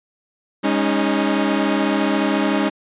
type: chord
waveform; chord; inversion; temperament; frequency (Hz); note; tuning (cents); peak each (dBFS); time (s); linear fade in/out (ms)
sawtooth; Ab suspended fourth; none; equal with one note detuned; 204.2 / 277.2 / 311.1; Ab3 / Db4 / Eb4; -29 / 0 / 0; -17; 0.63-2.7; 20
effects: resampled to 8000 Hz